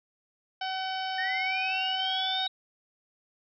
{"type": "harmonic tone", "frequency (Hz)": 757, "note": "F#5", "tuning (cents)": 39, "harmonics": [1, 2, 3, 4, 5, 6, 7], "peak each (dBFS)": [-32, -38, -43, -38, -45, -46, -43], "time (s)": [0.61, 2.47], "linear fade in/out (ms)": 5}
{"type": "linear sweep", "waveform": "sine", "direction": "up", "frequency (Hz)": [1800, 3810], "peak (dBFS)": -29, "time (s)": [1.18, 2.48], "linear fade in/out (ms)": 5}
{"effects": []}